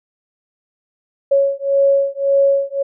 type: beating tone pair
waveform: sine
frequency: 553 / 554.8 Hz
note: C#5 / C#5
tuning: -4 / +1 cents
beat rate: 1.8 Hz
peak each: -15 dBFS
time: 1.31-2.83 s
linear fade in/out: 10 ms
effects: none